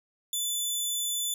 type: tone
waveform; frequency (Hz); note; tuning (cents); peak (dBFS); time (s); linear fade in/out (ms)
15% pulse; 3496; A7; -12; -21; 0.33-1.34; 2
effects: 10-bit